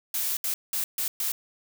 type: noise bursts at uneven times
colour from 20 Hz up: blue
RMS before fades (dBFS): -28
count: 5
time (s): 0.14-0.37 / 0.44-0.54 / 0.73-0.84 / 0.98-1.08 / 1.2-1.32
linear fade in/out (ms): 2
effects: none